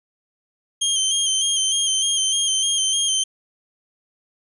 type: tone with vibrato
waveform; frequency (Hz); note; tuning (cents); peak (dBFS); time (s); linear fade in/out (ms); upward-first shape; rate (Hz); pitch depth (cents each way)
20% pulse; 3168; G7; +18; -12; 0.81-3.24; 10; square; 3.3; 33
effects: resampled to 24000 Hz